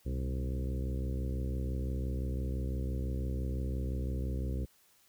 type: harmonic tone with a mistuned harmonic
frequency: 65.9 Hz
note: C2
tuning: 13 cents sharp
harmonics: 1 / 2 / 3 / 4 / 5 / 6 / 7 / 8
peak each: -33 / -39 / -43 / -45 / -47 / -49 / -50 / -51 dBFS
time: 0.05-4.66 s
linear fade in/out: 20 ms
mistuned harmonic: 2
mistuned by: -87 cents
effects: white hiss -66 dBFS RMS until 5.08 s